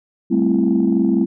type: chord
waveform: sine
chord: A minor seventh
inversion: third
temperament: equal with one note detuned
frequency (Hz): 196 / 220 / 261.6 / 335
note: G3 / A3 / C4 / E4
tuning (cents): 0 / 0 / 0 / +28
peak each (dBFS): -18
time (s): 0.3-1.26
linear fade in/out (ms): 20
effects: tanh soft clip ceiling -6 dBFS